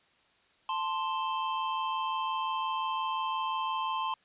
square tone pair together, 880 / 1045.7 Hz, A5 / C6, 0 / -1 cents, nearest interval minor third, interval 299 cents, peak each -35 / -32 dBFS, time 0.69-4.14 s, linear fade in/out 2 ms, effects white hiss -66 dBFS RMS until 4.24 s + resampled to 8000 Hz

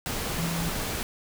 sine tone in noise, 167.4 Hz, E3, 27 cents sharp, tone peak -28 dBFS, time 0.38-0.69 s, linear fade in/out 0 ms, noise pink, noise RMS -31 dBFS, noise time 0.06-1.03 s, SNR 0 dB, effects none

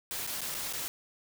white noise with dropouts, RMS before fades -36 dBFS, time 0.11-0.88 s, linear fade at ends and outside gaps 0 ms, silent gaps 0.266-0.274 / 0.408-0.416 / 0.544-0.549 / 0.727-0.734 s, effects none

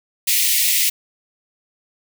white high-pass noise, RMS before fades -17 dBFS, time 0.27-0.9 s, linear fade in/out 10 ms, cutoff 1900 Hz, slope 96 dB/octave, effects none

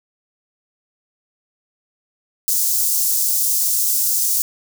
white high-pass noise, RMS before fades -18 dBFS, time 2.48-4.42 s, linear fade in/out 0 ms, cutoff 5600 Hz, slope 24 dB/octave, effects none

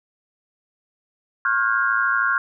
sine tone cluster, 1084 / 1404 / 1517 / 1626 Hz, C#6 / F6 / F#6 / G#6, -39 / +9 / +43 / -37 cents, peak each -24 / -20 / -25 / -25 dBFS, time 1.45-2.38 s, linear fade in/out 2 ms, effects none

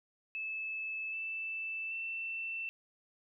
sine tone with pitch steps, 2613 / 2645 / 2677 Hz, E7 / E7 / E7, -16 / +5 / +26 cents, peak -36 dBFS, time 0.35-2.69 s, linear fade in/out 0 ms, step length 780 ms, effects none

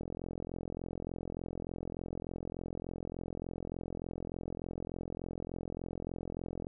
click train, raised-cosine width 2 ms, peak -26 dBFS, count 290, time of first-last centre 0.01-6.669 s, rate 43.4 Hz, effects none

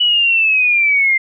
sine linear sweep, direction down, 2960 to 2087 Hz, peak -10 dBFS, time 0-1.18 s, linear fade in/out 10 ms, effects none

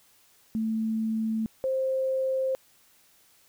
sine tone pair in turn, 221.4 / 526.6 Hz, A3 / C5, +11 / +11 cents, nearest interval octave + minor third, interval 1500 cents, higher second, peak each -25 / -24 dBFS, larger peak second, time 0.55-1.46 / 1.64-2.55 s, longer neither, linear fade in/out 0 ms, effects white hiss -61 dBFS RMS until 3.48 s

